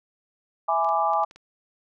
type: chord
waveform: sine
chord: E dominant seventh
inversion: none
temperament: equal with one note detuned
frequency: 659.3 / 830.6 / 999.2 / 1174.7 Hz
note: E5 / G#5 / B5 / D6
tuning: 0 / 0 / +20 / 0 cents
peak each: -27 / -23 / -29 / -25 dBFS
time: 0.68-1.25 s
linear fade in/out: 10 ms
type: clicks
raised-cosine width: 0.2 ms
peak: -30 dBFS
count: 6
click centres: 0.846 / 0.89 / 1.135 / 1.236 / 1.311 / 1.36 s
effects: none